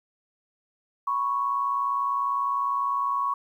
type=tone pair together; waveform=sine; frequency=988.8 / 1108.7 Hz; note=B5 / C#6; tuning=+2 / 0 cents; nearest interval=major second; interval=198 cents; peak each=-30 / -24 dBFS; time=1.07-3.34 s; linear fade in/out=5 ms; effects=10-bit